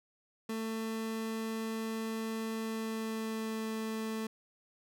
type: tone with pitch glide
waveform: 30% pulse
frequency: 222.8 to 220.8 Hz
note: A3 to A3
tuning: +22 to +6 cents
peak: -32 dBFS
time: 0.49-4.27 s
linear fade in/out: 5 ms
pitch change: -16 cents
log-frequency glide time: 2.55-3.68 s
effects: none